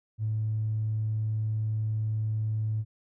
triangle tone with tanh clipping, 108.8 Hz, A2, 19 cents flat, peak -26 dBFS, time 0.18-2.85 s, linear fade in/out 50 ms, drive 4 dB, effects none

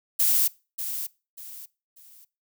violet noise with echo, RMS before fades -21 dBFS, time 0.19-0.48 s, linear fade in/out 10 ms, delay 590 ms, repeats 3, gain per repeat -10 dB, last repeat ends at 2.25 s, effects noise-tail reverb RT60 0.3 s tail -22 dB re dry

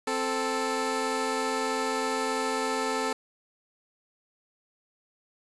15% pulse tone pair together, 261.6 / 440 Hz, C4 / A4, 0 / 0 cents, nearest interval major sixth, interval 900 cents, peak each -25 / -22 dBFS, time 0.07-3.13 s, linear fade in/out 5 ms, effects resampled to 24000 Hz + 8-bit

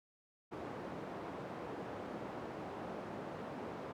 white band-pass noise, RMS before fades -45 dBFS, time 0.51-3.93 s, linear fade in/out 20 ms, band 130 to 690 Hz, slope 12 dB/octave, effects none

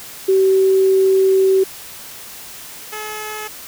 sine / 10% pulse tone pair in turn, 382.5 / 427.7 Hz, G4 / A4, -42 / -49 cents, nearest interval major second, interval 193 cents, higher second, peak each -10 / -18 dBFS, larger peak first, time 0.28-1.64 / 2.92-3.48 s, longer first, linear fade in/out 10 ms, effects white hiss -35 dBFS RMS until 3.67 s

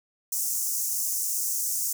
pink high-pass noise, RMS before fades -28 dBFS, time 0.32-1.93 s, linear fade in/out 5 ms, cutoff 5900 Hz, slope 48 dB/octave, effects none

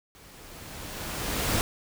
pink noise with level ramp, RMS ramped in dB -52 to -25 dBFS, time 0.15-1.61 s, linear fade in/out 0 ms, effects none

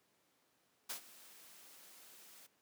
white noise with ADSR envelope, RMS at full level -41 dBFS, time 0.89-2.47 s, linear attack 12 ms, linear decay 99 ms, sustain -18 dB, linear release 11 ms, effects pink hiss -75 dBFS RMS until 2.61 s + high-pass 200 Hz 12 dB/octave

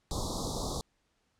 pink band-stop noise, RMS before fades -34 dBFS, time 0.11-0.81 s, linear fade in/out 0 ms, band 1200 to 3600 Hz, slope 96 dB/octave, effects pink hiss -75 dBFS RMS until 1.39 s + low-pass 8000 Hz 12 dB/octave

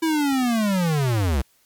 square linear sweep, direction down, 329.6 to 60.9 Hz, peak -19 dBFS, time 0.02-1.42 s, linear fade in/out 10 ms, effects white hiss -61 dBFS RMS until 1.65 s + MP3 96 kbps

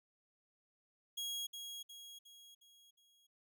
sawtooth tone with echo, 3300 Hz, G#7, 12 cents flat, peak -36 dBFS, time 1.17-1.47 s, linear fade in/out 10 ms, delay 360 ms, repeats 5, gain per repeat -6 dB, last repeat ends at 3.27 s, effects none

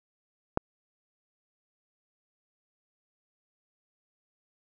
click, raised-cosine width 1 ms, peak -10 dBFS, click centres 0.574 s, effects none

